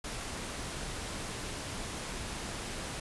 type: noise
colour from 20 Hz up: pink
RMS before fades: -39 dBFS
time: 0.04-3 s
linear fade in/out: 5 ms
effects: resampled to 24000 Hz